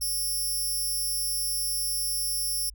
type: tone with amplitude modulation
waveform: 5% pulse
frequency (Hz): 5400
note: E8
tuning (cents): +41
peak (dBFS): -17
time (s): 0.01-2.7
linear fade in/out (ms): 10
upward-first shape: sine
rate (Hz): 230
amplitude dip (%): 85
effects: added 50 Hz sine -44 dBFS peak until 2.74 s